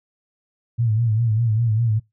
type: tone with vibrato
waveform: sine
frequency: 112.8 Hz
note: A2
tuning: 44 cents sharp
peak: -16 dBFS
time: 0.78-2 s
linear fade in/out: 20 ms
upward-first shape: sine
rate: 5 Hz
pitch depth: 95 cents each way
effects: noise-tail reverb RT60 0.2 s tail -24 dB re dry